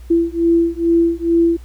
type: beating tone pair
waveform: sine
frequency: 334.9 / 337.2 Hz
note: E4 / E4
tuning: +27 / +39 cents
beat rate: 2.3 Hz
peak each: -15 dBFS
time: 0.1-1.57 s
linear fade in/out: 10 ms
effects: added 60 Hz sine -33 dBFS peak until 1.64 s + pink hiss -51 dBFS RMS until 1.64 s